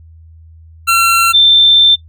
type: tone pair in turn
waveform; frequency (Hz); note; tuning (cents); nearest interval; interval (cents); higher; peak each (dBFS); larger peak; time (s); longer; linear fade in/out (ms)
25% pulse / sine; 1359 / 3562; F6 / A7; -48 / +21; octave + perfect fourth; 1669; second; -4; neither; 0.87-1.33 / 1.33-1.96; second; 20
effects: noise-tail reverb RT60 0.1 s tail -18 dB re dry + added 81 Hz sine -36 dBFS peak until 2.08 s